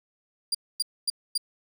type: tone bursts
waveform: 30% pulse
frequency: 4785 Hz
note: D8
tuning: 32 cents sharp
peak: -20 dBFS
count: 4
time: 0.52-1.378 s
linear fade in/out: 5 ms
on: 27 ms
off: 250 ms
effects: none